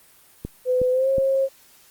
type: click train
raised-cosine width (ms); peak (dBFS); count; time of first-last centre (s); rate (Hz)
3; -16; 3; 0.45-1.183; 2.73
type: tone with pitch glide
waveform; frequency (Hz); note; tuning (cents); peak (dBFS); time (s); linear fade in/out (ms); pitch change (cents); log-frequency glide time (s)
sine; 505 to 538.1; B4 to C5; +39 to +48; -17; 0.65-1.49; 50; +109; 0.91-1.09
effects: white hiss -53 dBFS RMS until 1.9 s + Opus 32 kbps